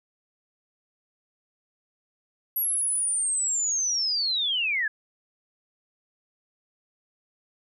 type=linear sweep; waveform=sine; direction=down; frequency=11620 to 1647 Hz; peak=-23 dBFS; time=2.56-4.88 s; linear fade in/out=5 ms; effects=none